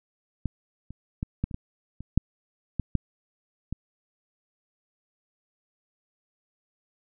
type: clicks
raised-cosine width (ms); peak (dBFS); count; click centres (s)
5; -15 / -27 / -16 / -13 / -26 / -19 / -26 / -6 / -14 / -10 / -18; 11; 0.457 / 0.906 / 1.229 / 1.44 / 1.512 / 1.544 / 2.006 / 2.176 / 2.797 / 2.953 / 3.726
effects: none

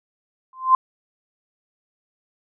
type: tone with exponential growth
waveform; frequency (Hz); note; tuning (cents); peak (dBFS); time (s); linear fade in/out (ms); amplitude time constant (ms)
sine; 1040; C6; -11; -7; 0.53-0.75; 2; 47
effects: none

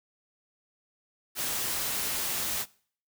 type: noise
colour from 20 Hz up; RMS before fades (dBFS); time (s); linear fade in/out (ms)
white; -31; 1.35-2.66; 50
effects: noise-tail reverb RT60 0.5 s tail -22 dB re dry

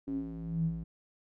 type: tone with band-pass filter sweep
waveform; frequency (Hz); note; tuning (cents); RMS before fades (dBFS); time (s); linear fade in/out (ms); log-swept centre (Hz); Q
square; 55.4; A1; +13; -35; 0.07-0.84; 10; 300 to 130; 9.4
effects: none

